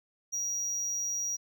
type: tone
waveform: triangle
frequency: 5750 Hz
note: F8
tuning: 50 cents sharp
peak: -29 dBFS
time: 0.32-1.37 s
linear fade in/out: 20 ms
effects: none